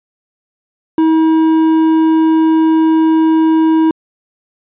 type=tone with hard clipping; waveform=triangle; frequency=320 Hz; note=D#4; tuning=49 cents sharp; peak=-9 dBFS; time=0.98-3.91 s; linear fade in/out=2 ms; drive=10 dB; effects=resampled to 8000 Hz